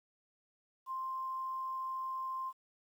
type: tone with quantisation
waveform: sine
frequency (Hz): 1049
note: C6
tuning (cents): +4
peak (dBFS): -36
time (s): 0.86-2.53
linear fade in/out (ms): 50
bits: 11
effects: none